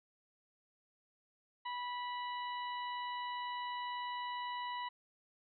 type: harmonic tone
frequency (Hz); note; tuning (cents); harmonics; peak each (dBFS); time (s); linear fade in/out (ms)
981; B5; -12; 1 / 2 / 3 / 4; -39 / -47 / -50 / -52; 1.65-4.89; 10
effects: none